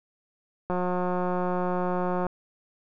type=click train; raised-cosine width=1 ms; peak=-15 dBFS; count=283; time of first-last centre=0.7-2.267 s; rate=180 Hz; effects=none